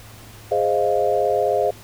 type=chord; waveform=sine; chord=F minor seventh; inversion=first; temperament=equal; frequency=415.3 / 523.3 / 622.3 / 698.5 Hz; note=Ab4 / C5 / Eb5 / F5; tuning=0 / 0 / 0 / 0 cents; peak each=-22 dBFS; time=0.51-1.71 s; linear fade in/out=10 ms; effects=added 108 Hz sine -43 dBFS peak until 1.83 s + pink hiss -44 dBFS RMS until 1.83 s